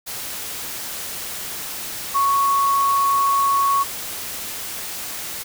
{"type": "tone in noise", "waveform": "sine", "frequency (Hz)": 1108.7, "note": "C#6", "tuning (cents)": 0, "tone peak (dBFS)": -15, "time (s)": [2.14, 3.84], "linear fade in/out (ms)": 20, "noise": "white", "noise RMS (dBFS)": -30, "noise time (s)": [0.06, 5.44], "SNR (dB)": 12, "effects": []}